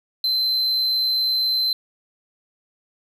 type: tone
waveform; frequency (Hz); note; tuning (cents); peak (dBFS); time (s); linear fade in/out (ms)
triangle; 4082; C8; -44; -17; 0.24-1.73; 2
effects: none